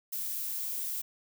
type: noise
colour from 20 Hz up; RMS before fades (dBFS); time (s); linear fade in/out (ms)
violet; -35; 0.12-1.02; 10
effects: none